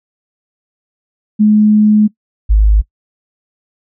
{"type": "tone pair in turn", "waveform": "sine", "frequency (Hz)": [212, 52.39], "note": ["G#3", "G#1"], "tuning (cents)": [36, 16], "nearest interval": "2 octaves", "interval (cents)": 2420, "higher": "first", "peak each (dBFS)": -5, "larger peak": "neither", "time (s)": [[1.39, 2.08], [2.49, 2.82]], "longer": "first", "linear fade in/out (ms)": 20, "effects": ["noise-tail reverb RT60 0.1 s tail -21 dB re dry"]}